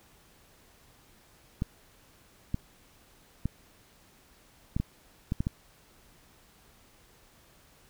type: clicks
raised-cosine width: 5 ms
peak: -16 dBFS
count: 8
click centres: 1.621 / 2.544 / 3.456 / 4.765 / 4.8 / 5.321 / 5.405 / 5.469 s
effects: pink hiss -60 dBFS RMS until 7.89 s